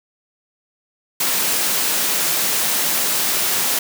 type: high-pass noise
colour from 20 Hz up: white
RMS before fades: -19 dBFS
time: 1.2-3.79 s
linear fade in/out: 5 ms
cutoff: 150 Hz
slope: 24 dB/octave
effects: none